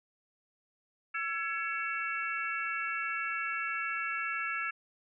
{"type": "harmonic tone with a mistuned harmonic", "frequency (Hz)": 447.7, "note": "A4", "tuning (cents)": 30, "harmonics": [3, 4, 5, 6], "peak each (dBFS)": [-36, -37, -38, -39], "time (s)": [1.14, 4.71], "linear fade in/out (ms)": 10, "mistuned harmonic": 4, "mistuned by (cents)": -110, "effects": []}